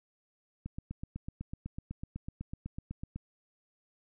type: click train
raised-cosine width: 5 ms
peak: -26 dBFS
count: 21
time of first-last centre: 0.66-3.16 s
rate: 8 Hz
effects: none